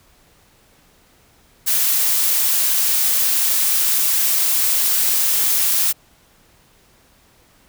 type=noise; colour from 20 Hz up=blue; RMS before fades=-17 dBFS; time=1.66-5.93 s; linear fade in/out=20 ms; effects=pink hiss -54 dBFS RMS until 7.68 s